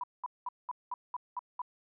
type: tone bursts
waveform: sine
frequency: 987.8 Hz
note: B5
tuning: in tune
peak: -33 dBFS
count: 8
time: 0.01-1.618 s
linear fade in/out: 2 ms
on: 26 ms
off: 200 ms
effects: none